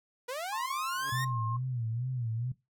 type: linear sweep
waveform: sawtooth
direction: up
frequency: 472.1 to 1890 Hz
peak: -31 dBFS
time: 0.28-1.25 s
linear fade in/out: 10 ms
type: tone with pitch glide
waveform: sine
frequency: 1059 to 1067 Hz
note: C6 to C6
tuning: +21 to +34 cents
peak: -34 dBFS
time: 0.52-1.57 s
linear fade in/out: 10 ms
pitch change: +13 cents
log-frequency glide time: 1.26-1.34 s
type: tone with exponential growth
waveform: 20% pulse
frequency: 142 Hz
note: C#3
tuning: 42 cents sharp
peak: -38 dBFS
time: 0.87-1.1 s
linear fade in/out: 5 ms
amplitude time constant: 48 ms
type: tone with vibrato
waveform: sine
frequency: 120.5 Hz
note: B2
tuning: 42 cents flat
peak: -31 dBFS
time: 1.12-2.52 s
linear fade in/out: 5 ms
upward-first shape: sine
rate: 2.3 Hz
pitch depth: 130 cents each way
effects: noise-tail reverb RT60 0.2 s tail -17 dB re dry